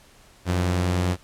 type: tone pair together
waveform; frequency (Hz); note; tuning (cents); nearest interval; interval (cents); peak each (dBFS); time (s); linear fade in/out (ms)
sawtooth; 90.05 / 170; F#2 / F3; -46 / -46; major seventh; 1100; -17 / -28; 0.45-1.17; 50
effects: pink hiss -53 dBFS RMS until 1.23 s + low-pass 11000 Hz 12 dB/octave